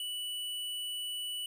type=tone; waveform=square; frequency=2960 Hz; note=F#7; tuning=in tune; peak=-36 dBFS; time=0-1.46 s; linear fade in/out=2 ms; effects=11-bit